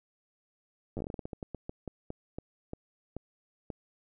slowing click train, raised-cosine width 2 ms, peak -24 dBFS, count 21, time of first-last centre 0.97-3.702 s, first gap 9 ms, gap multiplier 1.24, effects none

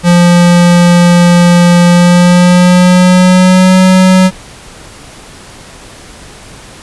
square tone with pitch glide, 174.61 to 186.06 Hz, F3 to F#3, 0 to +10 cents, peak -3 dBFS, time 0.03-4.31 s, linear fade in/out 50 ms, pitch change +110 cents, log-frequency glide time 1.88-3.77 s, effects pink hiss -32 dBFS RMS until 6.82 s + resampled to 24000 Hz

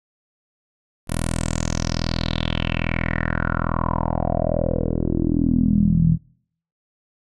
10% pulse tone with low-pass filter sweep, 41.2 Hz, E1, in tune, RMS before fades -21 dBFS, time 1.07-6.18 s, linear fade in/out 50 ms, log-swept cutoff 11000 to 150 Hz, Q 5.9, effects noise-tail reverb RT60 0.6 s tail -24 dB re dry

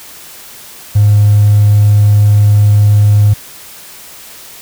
triangle tone with hard clipping, 103.83 Hz, G#2, in tune, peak -4 dBFS, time 0.95-3.34 s, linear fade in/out 10 ms, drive 3 dB, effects white hiss -33 dBFS RMS until 4.61 s

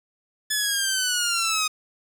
10% pulse linear sweep, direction down, 1727 to 1244.5 Hz, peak -13 dBFS, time 0.5-1.68 s, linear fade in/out 10 ms, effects 8-bit

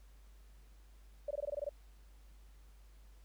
sine tone bursts, 579 Hz, D5, 25 cents flat, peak -34 dBFS, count 9, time 1.28-1.692 s, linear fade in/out 5 ms, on 28 ms, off 20 ms, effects added 50 Hz sine -56 dBFS peak until 3.24 s + pink hiss -70 dBFS RMS until 3.24 s

